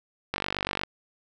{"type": "click train", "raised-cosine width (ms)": 0.3, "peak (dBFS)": -11, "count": 25, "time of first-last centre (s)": [0.34, 0.835], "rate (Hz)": 48.5, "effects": []}